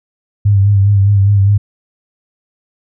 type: tone with vibrato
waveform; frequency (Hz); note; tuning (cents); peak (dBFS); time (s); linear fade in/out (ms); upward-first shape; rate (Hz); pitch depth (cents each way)
sine; 100.1; G2; +37; -6; 0.45-1.58; 10; sine; 4.9; 46
effects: none